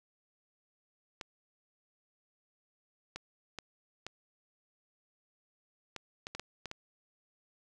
clicks, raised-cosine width 0.2 ms, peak -23 dBFS, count 10, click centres 1.212 / 3.16 / 3.587 / 4.066 / 5.963 / 6.269 / 6.35 / 6.396 / 6.657 / 6.714 s, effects none

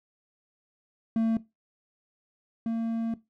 triangle tone pair in turn, 225.3 / 227.8 Hz, A3 / A#3, +41 / -40 cents, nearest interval unison, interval 19 cents, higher second, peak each -20 / -24 dBFS, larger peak first, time 1.16-1.37 / 2.66-3.14 s, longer second, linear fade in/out 2 ms, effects noise-tail reverb RT60 0.2 s tail -17 dB re dry

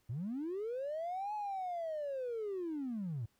triangle linear two-way sweep, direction up then down, 103 to 855 to 103 Hz, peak -33 dBFS, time 0.09-3.26 s, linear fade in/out 10 ms, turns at 1.34 s, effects tanh soft clip ceiling -33 dBFS + pink hiss -75 dBFS RMS until 3.39 s

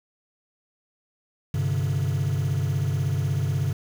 triangle chord, G suspended fourth, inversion none, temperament just, 98 / 130.67 / 147 Hz, G2 / C3 / D3, 0 / -2 / +2 cents, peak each -23 dBFS, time 1.54-3.73 s, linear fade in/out 5 ms, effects tanh soft clip ceiling -17 dBFS + 7-bit

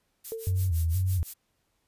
violet noise with tremolo, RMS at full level -36 dBFS, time 0.24-1.34 s, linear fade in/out 10 ms, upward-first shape sine, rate 5.9 Hz, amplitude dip 95%
sine tone with exponential decay, 450 Hz, A4, 39 cents sharp, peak -29 dBFS, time 0.32-0.73 s, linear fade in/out 0 ms, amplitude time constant 89 ms
sine tone with vibrato, 87.31 Hz, F2, in tune, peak -23 dBFS, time 0.47-1.23 s, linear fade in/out 0 ms, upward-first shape square, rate 2.1 Hz, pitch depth 110 cents each way
effects pink hiss -74 dBFS RMS until 1.87 s + resampled to 32000 Hz

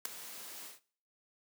white noise with ADSR envelope, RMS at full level -30 dBFS, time 0.05-0.8 s, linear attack 4 ms, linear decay 6 ms, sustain -17 dB, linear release 150 ms, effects noise-tail reverb RT60 0.5 s tail -20 dB re dry + high-pass 200 Hz 12 dB/octave

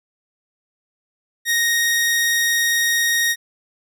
30% pulse tone pair together, 1864.7 / 5682 Hz, A#6 / F8, 0 / +29 cents, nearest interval octave + perfect fifth, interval 1929 cents, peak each -14 / -20 dBFS, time 1.45-3.36 s, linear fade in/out 50 ms, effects none

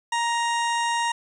harmonic tone, 937 Hz, A#5, 9 cents sharp, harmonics 1 / 2 / 3 / 4 / 6 / 7 / 8 / 9 / 10, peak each -23 / -29 / -33 / -35 / -39 / -40 / -41 / -42 / -43 dBFS, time 0.12-1.12 s, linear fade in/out 5 ms, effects 10-bit

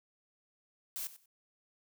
blue noise with echo, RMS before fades -39 dBFS, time 0.96-1.07 s, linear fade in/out 0 ms, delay 94 ms, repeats 2, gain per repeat -15 dB, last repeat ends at 1.258 s, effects none

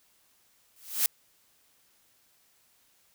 blue noise with exponential growth, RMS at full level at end -21 dBFS, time 0.76-1.06 s, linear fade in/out 2 ms, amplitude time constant 64 ms, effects white hiss -66 dBFS RMS until 3.14 s

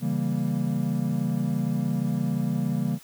triangle chord, C# diminished seventh, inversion none, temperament equal, 138.59 / 164.81 / 196 / 233.1 Hz, C#3 / E3 / G3 / Bb3, 0 / 0 / 0 / 0 cents, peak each -27 dBFS, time 0-2.99 s, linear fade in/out 50 ms, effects white hiss -51 dBFS RMS until 3.03 s

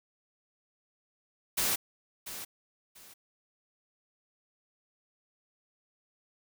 white noise with echo, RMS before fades -29 dBFS, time 1.57-1.76 s, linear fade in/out 10 ms, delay 690 ms, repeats 2, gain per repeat -12 dB, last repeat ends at 3.14 s, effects none

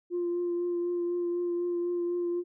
sine tone with vibrato, 349.2 Hz, F4, in tune, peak -26 dBFS, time 0.1-2.44 s, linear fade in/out 50 ms, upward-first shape triangle, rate 4 Hz, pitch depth 19 cents each way, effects tanh soft clip ceiling -24 dBFS

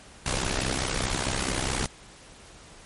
pink noise with amplitude modulation, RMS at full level -24 dBFS, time 0.26-1.86 s, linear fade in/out 2 ms, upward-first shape sine, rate 64.6 Hz, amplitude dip 85%, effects pink hiss -49 dBFS RMS until 2.85 s + MP3 48 kbps

